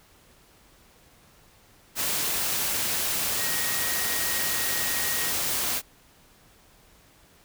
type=tone in noise; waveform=sine; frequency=1883 Hz; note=A#6; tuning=17 cents sharp; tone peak=-34 dBFS; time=3.36-5.34 s; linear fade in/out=50 ms; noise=white; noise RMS=-27 dBFS; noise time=1.95-5.82 s; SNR=-10 dB; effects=pink hiss -57 dBFS RMS until 7.44 s